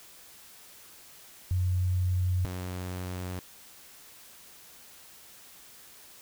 sine / sawtooth tone pair in turn, 91.1 / 91.1 Hz, F#2 / F#2, -26 / -26 cents, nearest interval unison, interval 0 cents, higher neither, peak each -24 / -30 dBFS, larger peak first, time 1.51-2.45 / 2.45-3.39 s, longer neither, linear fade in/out 0 ms, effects white hiss -52 dBFS RMS until 6.21 s

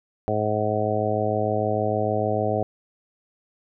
harmonic tone, 106.6 Hz, G#2, 46 cents sharp, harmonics 1 / 2 / 3 / 4 / 5 / 6 / 7, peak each -28 / -31 / -32 / -28 / -28 / -27 / -28 dBFS, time 0.28-2.63 s, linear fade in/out 0 ms, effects none

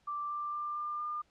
sine tone with pitch steps, 1174.7 / 1182.2 / 1189.7 / 1197.3 / 1204.9 Hz, D6 / D6 / D6 / D6 / D6, 0 / +11 / +22 / +33 / +44 cents, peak -34 dBFS, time 0.07-1.22 s, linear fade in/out 10 ms, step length 230 ms, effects pink hiss -71 dBFS RMS until 1.3 s + low-pass 6000 Hz 12 dB/octave

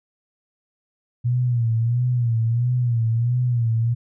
sine tone with vibrato, 118.9 Hz, A#2, 35 cents sharp, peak -17 dBFS, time 1.24-3.95 s, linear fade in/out 20 ms, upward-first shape sine, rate 1.5 Hz, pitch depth 86 cents each way, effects none

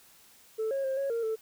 sine tone with pitch steps, 439.9 / 546 / 532 / 551 / 462.7 / 442 Hz, A4 / C#5 / C5 / C#5 / A#4 / A4, 0 / -26 / +29 / -11 / -13 / +8 cents, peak -26 dBFS, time 0.58-1.36 s, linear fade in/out 20 ms, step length 130 ms, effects tanh soft clip ceiling -26 dBFS + white hiss -58 dBFS RMS until 1.41 s

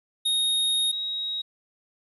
square / sine tone pair in turn, 3729 / 3799 Hz, A#7 / A#7, 0 / +32 cents, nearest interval unison, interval 32 cents, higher second, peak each -22 / -27 dBFS, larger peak first, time 0.25-0.92 / 0.92-1.42 s, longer first, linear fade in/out 10 ms, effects resampled to 32000 Hz + 10-bit

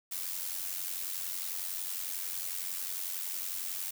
blue noise with amplitude modulation, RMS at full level -34 dBFS, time 0.11-3.91 s, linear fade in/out 10 ms, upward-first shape sine, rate 91 Hz, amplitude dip 65%, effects none

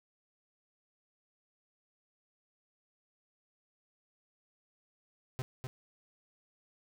45% pulse tone with echo, 128.9 Hz, C3, 26 cents flat, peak -34 dBFS, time 5.39-5.42 s, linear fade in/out 0 ms, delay 250 ms, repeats 1, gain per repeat -4 dB, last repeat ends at 5.67 s, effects none

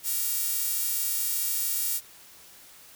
sawtooth tone with high-pass filter, 466.2 Hz, A#4, in tune, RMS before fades -28 dBFS, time 0.03-2.01 s, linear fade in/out 50 ms, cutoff 11000 Hz, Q 0.57, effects white hiss -51 dBFS RMS until 2.95 s

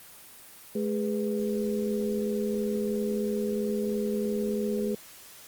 sine tone cluster, 213.8 / 411.6 / 494.6 Hz, A3 / G#4 / B4, -49 / -16 / +3 cents, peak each -29 / -30 / -34 dBFS, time 0.75-4.95 s, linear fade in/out 5 ms, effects white hiss -49 dBFS RMS until 5.47 s + Opus 24 kbps

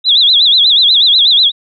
sine tone with vibrato, 3647 Hz, A#7, 39 cents flat, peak -5 dBFS, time 0.04-1.52 s, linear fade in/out 50 ms, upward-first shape sine, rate 8.2 Hz, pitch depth 190 cents each way, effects none

